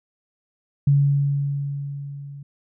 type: tone with level ramp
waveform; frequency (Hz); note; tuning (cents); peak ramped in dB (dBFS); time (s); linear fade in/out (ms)
sine; 141.3; C#3; +34; -12 to -35; 0.87-2.43; 5
effects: none